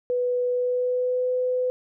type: tone with pitch glide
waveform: sine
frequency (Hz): 493.9 to 503.7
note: B4 to B4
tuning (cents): 0 to +34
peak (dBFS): -21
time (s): 0.1-1.7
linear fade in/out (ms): 0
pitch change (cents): +34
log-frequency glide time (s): 0.49-1.31
effects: none